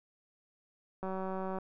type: click train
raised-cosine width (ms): 1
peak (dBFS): -25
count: 106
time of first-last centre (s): 1.03-1.586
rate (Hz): 189
effects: none